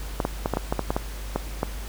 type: clicks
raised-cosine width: 1 ms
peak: -9 dBFS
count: 11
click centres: 0.202 / 0.251 / 0.459 / 0.537 / 0.571 / 0.725 / 0.793 / 0.905 / 0.965 / 1.36 / 1.631 s
effects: added 50 Hz sine -32 dBFS peak until 1.88 s + pink hiss -41 dBFS RMS until 1.88 s